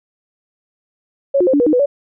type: tone with pitch steps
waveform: sine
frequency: 553 / 358.3 / 524 / 287.6 / 483.7 / 306.4 / 495.3 / 569 Hz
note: C#5 / F4 / C5 / D4 / B4 / D#4 / B4 / C#5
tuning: -4 / +44 / +2 / -36 / -36 / -27 / +5 / +45 cents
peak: -10 dBFS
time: 1.34-1.86 s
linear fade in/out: 10 ms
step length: 65 ms
effects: none